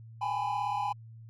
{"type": "tone cluster", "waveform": "triangle", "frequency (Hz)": [802, 839, 999], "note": ["G5", "G#5", "B5"], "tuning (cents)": [39, 17, 20], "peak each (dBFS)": -31, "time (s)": [0.21, 0.93], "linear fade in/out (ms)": 10, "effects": ["tanh soft clip ceiling -21 dBFS", "added 113 Hz sine -46 dBFS peak until 1.29 s"]}